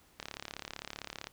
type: click train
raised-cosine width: 0.2 ms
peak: -22 dBFS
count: 39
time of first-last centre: 0.2-1.27 s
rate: 35.5 Hz
effects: pink hiss -64 dBFS RMS until 1.32 s

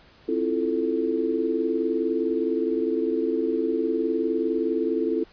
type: chord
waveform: sine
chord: F major seventh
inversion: second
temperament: equal with one note detuned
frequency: 264.7 / 329.6 / 349.2 / 440 Hz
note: C4 / E4 / F4 / A4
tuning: +20 / 0 / 0 / 0 cents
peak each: -29 / -26 / -29 / -26 dBFS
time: 0.28-5.24 s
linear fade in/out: 10 ms
effects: pink hiss -54 dBFS RMS until 5.32 s + resampled to 11025 Hz

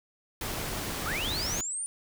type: noise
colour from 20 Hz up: pink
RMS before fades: -34 dBFS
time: 0.41-1.61 s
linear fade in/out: 2 ms
type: linear sweep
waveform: sine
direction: up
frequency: 1174.7 to 9397 Hz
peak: -31 dBFS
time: 1.06-1.86 s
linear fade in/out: 0 ms
effects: none

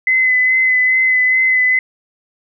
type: tone with vibrato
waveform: sine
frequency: 2029 Hz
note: B6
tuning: 46 cents sharp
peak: -10 dBFS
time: 0.07-1.79 s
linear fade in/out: 2 ms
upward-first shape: sine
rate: 2.4 Hz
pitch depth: 19 cents each way
effects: none

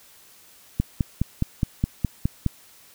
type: click train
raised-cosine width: 5 ms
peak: -8 dBFS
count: 9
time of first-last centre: 0.8-2.463 s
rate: 4.81 Hz
effects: white hiss -52 dBFS RMS until 2.94 s

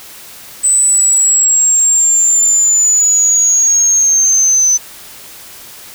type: linear sweep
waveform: sine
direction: down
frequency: 8050 to 6060 Hz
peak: -7 dBFS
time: 0.63-4.78 s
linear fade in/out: 20 ms
effects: white hiss -34 dBFS RMS until 5.94 s

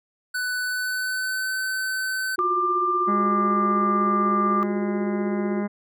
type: tone with pitch glide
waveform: square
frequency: 1494 to 1524.5 Hz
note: F#6 to G6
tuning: +16 to -49 cents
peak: -25 dBFS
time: 0.34-2.36 s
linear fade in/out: 10 ms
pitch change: +35 cents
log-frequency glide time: 0.63-1.53 s
type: tone with tremolo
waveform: sine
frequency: 360.5 Hz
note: F#4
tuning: 45 cents flat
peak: -24 dBFS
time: 2.38-5.63 s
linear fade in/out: 5 ms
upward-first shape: sine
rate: 16 Hz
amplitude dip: 70%
type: tone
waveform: sine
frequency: 1190 Hz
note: D6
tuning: 22 cents sharp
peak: -20 dBFS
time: 2.39-4.63 s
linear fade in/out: 0 ms
type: harmonic tone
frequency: 204.9 Hz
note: G#3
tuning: 23 cents flat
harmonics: 1 / 2 / 3 / 4 / 5 / 6 / 7 / 8 / 9 / 10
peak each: -24 / -35 / -35 / -39 / -40 / -44 / -44 / -46 / -48 / -44 dBFS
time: 3.07-5.68 s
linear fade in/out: 20 ms
effects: none

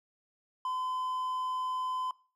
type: tone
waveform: triangle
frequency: 1020 Hz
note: C6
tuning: 44 cents flat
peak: -29 dBFS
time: 0.65-2.11 s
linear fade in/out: 2 ms
effects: noise-tail reverb RT60 0.4 s tail -22 dB re dry

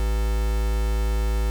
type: tone with quantisation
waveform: triangle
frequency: 54.3 Hz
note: A1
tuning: 22 cents flat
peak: -18 dBFS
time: 0-1.5 s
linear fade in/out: 0 ms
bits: 5
effects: none

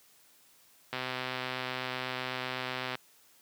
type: click train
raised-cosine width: 0.3 ms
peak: -18 dBFS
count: 260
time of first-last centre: 0.93-2.953 s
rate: 128 Hz
effects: white hiss -62 dBFS RMS until 3.41 s + high-pass 100 Hz 12 dB/octave

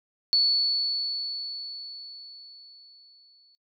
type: tone with exponential decay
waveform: sine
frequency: 4435 Hz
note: C#8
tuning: in tune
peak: -17 dBFS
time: 0.33-3.55 s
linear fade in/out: 0 ms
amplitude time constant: 700 ms
effects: noise-tail reverb RT60 0.1 s tail -21 dB re dry

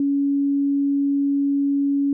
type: tone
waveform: sine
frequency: 280.7 Hz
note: C#4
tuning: 22 cents sharp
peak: -17 dBFS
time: 0-2.13 s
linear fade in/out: 2 ms
effects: none

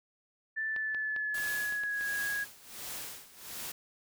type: tone with pitch glide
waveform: sine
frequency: 1763 to 1654.5 Hz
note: A6 to G#6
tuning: +3 to -7 cents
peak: -31 dBFS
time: 0.56-2.45 s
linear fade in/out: 20 ms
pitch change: -110 cents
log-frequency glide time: 0.66-2.08 s
type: clicks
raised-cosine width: 0.3 ms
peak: -29 dBFS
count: 7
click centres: 0.763 / 0.947 / 1.163 / 1.381 / 1.724 / 1.836 / 2.01 s
type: noise with tremolo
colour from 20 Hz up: white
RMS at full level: -40 dBFS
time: 1.34-3.72 s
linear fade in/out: 5 ms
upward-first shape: sine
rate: 1.4 Hz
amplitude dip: 85%
effects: none

